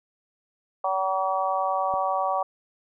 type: harmonic tone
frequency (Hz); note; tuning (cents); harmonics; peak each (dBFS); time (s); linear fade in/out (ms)
190; F#3; +46; 3 / 4 / 5 / 6; -29 / -26 / -30 / -28; 0.84-2.43; 5
type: click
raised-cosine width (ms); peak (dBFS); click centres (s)
2; -27; 1.939
effects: none